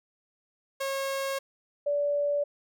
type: tone pair in turn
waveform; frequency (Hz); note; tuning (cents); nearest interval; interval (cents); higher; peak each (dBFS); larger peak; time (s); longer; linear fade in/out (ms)
sawtooth / sine; 544 / 578.3; C#5 / D5; -33 / -27; minor second; 106; second; -25 / -24; second; 0.8-1.39 / 1.86-2.44; first; 10
effects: none

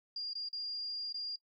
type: tone with dropouts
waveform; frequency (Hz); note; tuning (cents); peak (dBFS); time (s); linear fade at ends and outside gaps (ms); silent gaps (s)
sine; 4809; D8; +40; -36; 0.16-1.36; 5; 0.335-0.352 / 0.489-0.529 / 1.127-1.142
effects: noise-tail reverb RT60 0.1 s tail -23 dB re dry

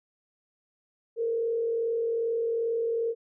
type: tone with frequency modulation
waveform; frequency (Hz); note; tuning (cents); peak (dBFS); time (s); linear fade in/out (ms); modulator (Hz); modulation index
sine; 460.1; A#4; -23; -25; 1.16-3.15; 50; 42.5; 0.42
effects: none

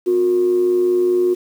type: tone with amplitude modulation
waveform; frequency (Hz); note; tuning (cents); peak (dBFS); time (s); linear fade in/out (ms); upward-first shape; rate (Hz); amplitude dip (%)
sine; 360.5; F#4; -45; -10; 0.06-1.35; 20; sine; 105; 45
effects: tanh soft clip ceiling -7 dBFS + 7-bit

